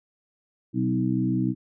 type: harmonic tone with a mistuned harmonic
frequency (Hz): 63.3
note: B1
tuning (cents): +43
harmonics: 2 / 3 / 4 / 5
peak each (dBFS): -27 / -27 / -27 / -27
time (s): 0.73-1.55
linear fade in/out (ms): 50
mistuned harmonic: 4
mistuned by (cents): +18
effects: none